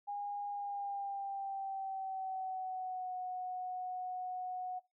sine tone with pitch glide, 815 to 734.5 Hz, G#5 to F#5, -33 to -13 cents, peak -37 dBFS, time 0.07-4.8 s, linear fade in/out 20 ms, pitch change -180 cents, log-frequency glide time 0.49-3.15 s, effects noise-tail reverb RT60 0.2 s tail -20 dB re dry

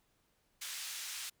white band-pass noise, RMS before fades -43 dBFS, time 0.61-1.3 s, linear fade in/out 10 ms, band 1700 to 8400 Hz, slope 12 dB/octave, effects pink hiss -75 dBFS RMS until 1.4 s

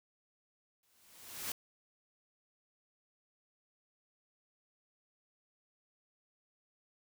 white noise with exponential growth, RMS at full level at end -37 dBFS, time 0.83-1.52 s, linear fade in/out 2 ms, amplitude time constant 150 ms, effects none

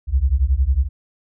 sine beating tone pair, 61.2 / 72.2 Hz, B1 / D2, -15 / -29 cents, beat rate 11 Hz, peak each -17 dBFS, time 0.07-0.89 s, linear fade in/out 50 ms, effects none

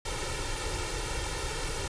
pink noise with comb filter, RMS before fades -33 dBFS, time 0.05-1.88 s, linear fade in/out 5 ms, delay 2.2 ms, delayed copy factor +0.9, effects resampled to 22050 Hz

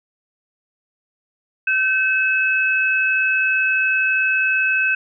sine tone pair together, 1538 / 2585 Hz, G6 / E7, -33 / -34 cents, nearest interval major sixth, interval 899 cents, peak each -18 dBFS, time 1.67-4.95 s, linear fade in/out 5 ms, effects none

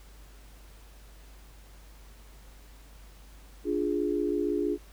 sine chord, D diminished, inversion none, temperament equal, 293.7 / 349.2 / 415.3 Hz, D4 / F4 / Ab4, 0 / 0 / 0 cents, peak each -30 dBFS, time 3.64-4.78 s, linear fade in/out 50 ms, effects added 50 Hz sine -49 dBFS peak until 4.92 s + pink hiss -57 dBFS RMS until 4.92 s

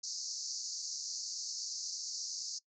white band-pass noise, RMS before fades -41 dBFS, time 0.03-2.59 s, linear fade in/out 10 ms, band 4400 to 6800 Hz, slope 96 dB/octave, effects noise-tail reverb RT60 0.1 s tail -21 dB re dry

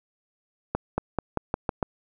accelerating click train, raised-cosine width 1 ms, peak -10 dBFS, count 7, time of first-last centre 0.75-1.828 s, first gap 230 ms, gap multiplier 0.9, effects none

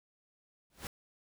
pink noise with exponential growth, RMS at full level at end -37 dBFS, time 0.7-0.87 s, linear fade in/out 1 ms, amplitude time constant 35 ms, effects none

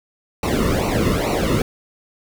brown noise with flanger, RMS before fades -19 dBFS, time 0.43-1.62 s, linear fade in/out 2 ms, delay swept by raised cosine 0.59 to 1.29 ms, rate 2.3 Hz, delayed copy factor -0.9, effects none

